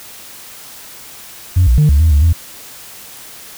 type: tone with pitch steps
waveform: sine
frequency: 89.6 / 60.1 / 150.6 / 71.6 / 80.4 / 72.4 / 82.7 Hz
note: F2 / B1 / D3 / D2 / E2 / D2 / E2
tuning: +45 / -46 / +44 / -43 / -43 / -24 / +6 cents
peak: -5 dBFS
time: 1.56-2.33 s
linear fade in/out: 10 ms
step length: 110 ms
effects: tanh soft clip ceiling -4 dBFS + white hiss -35 dBFS RMS until 3.57 s